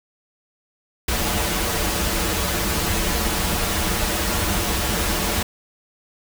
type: noise with comb filter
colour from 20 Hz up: pink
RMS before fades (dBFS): -22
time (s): 1.08-5.43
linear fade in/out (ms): 5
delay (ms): 7.6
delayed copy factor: -0.9
effects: none